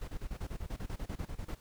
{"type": "noise bursts", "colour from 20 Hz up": "brown", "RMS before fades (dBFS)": -38, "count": 16, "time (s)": [0.01, 1.55], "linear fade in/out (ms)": 10, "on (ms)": 70, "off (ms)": 28, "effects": ["pink hiss -62 dBFS RMS until 1.6 s"]}